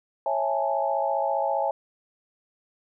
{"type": "chord", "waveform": "sine", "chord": "A major seventh", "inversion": "first", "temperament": "just", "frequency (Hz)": [550, 660, 825, 880], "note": ["C#5", "E5", "G#5", "A5"], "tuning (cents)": [-14, 2, -12, 0], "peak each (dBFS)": [-28, -28, -27, -30], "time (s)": [0.26, 1.71], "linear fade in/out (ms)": 2, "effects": []}